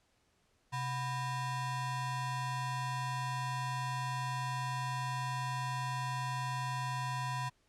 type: ring-modulated tone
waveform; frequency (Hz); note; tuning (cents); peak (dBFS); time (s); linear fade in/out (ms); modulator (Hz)
square; 430; A4; -40; -32; 0.72-7.5; 20; 560
effects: pink hiss -73 dBFS RMS until 7.68 s + low-pass 9000 Hz 12 dB/octave